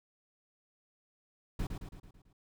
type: noise with echo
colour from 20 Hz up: brown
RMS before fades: -34 dBFS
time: 1.59-1.67 s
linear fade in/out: 5 ms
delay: 110 ms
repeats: 6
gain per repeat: -5 dB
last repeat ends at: 2.33 s
effects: none